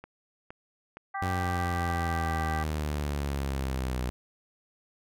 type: click train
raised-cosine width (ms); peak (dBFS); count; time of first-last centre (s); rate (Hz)
0.5; -28; 5; 0.04-1.9; 2.15
type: harmonic tone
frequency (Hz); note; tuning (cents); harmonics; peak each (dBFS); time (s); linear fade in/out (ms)
392; G4; 0; 2 / 3 / 4 / 5; -33 / -37 / -39 / -41; 1.14-2.64; 10
type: linear sweep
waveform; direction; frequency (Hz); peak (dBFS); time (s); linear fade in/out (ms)
sawtooth; down; 92.5 to 61.74; -25; 1.22-4.1; 0
effects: none